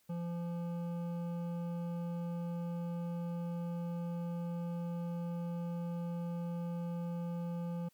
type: tone with hard clipping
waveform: sine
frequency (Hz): 171.5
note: F3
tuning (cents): -31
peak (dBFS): -38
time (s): 0.09-7.89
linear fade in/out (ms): 10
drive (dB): 11
effects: white hiss -72 dBFS RMS until 7.93 s